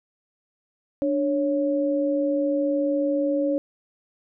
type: tone pair together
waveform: sine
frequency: 293.7 / 554.4 Hz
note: D4 / C#5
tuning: 0 / 0 cents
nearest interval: major seventh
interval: 1100 cents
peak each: -23 dBFS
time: 1.02-3.58 s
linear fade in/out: 0 ms
effects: none